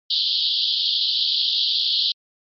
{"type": "band-pass noise", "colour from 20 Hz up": "white", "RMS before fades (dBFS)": -21, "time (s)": [0.1, 2.12], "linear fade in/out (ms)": 5, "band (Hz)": [3100, 4700], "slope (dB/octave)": 96, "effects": ["MP3 32 kbps"]}